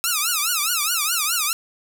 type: tone with vibrato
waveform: 5% pulse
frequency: 1300 Hz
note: E6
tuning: 24 cents flat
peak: -8 dBFS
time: 0.04-1.53 s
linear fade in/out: 0 ms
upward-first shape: triangle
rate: 4.8 Hz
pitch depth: 230 cents each way
effects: none